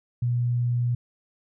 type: tone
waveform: sine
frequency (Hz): 121.2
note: B2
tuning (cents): -32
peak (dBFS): -21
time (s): 0.22-0.95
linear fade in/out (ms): 5
effects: none

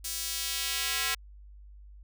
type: tone with high-pass filter sweep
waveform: square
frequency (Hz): 150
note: D3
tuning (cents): +37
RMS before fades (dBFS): -32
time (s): 0.04-1.15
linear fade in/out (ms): 10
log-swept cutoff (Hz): 6200 to 1900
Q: 0.88
effects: added 50 Hz sine -47 dBFS peak until 2.03 s

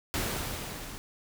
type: noise with level ramp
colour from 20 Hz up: pink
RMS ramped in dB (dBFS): -30 to -43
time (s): 0.14-0.98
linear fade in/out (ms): 0
effects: none

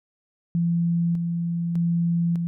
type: tone with tremolo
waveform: sine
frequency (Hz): 170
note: F3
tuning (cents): -46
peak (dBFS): -19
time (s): 0.55-2.47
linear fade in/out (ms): 0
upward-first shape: square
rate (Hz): 0.83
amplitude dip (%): 35
effects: none

